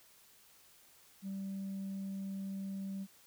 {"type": "tone", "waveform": "sine", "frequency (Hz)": 194.5, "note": "G3", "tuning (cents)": -13, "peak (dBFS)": -36, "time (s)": [1.22, 3.07], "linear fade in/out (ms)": 50, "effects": ["tanh soft clip ceiling -36 dBFS", "white hiss -63 dBFS RMS until 3.26 s"]}